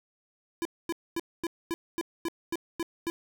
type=tone bursts; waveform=square; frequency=336.1 Hz; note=E4; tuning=34 cents sharp; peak=-29 dBFS; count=10; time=0.62-3.1 s; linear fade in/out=0 ms; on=32 ms; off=240 ms; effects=none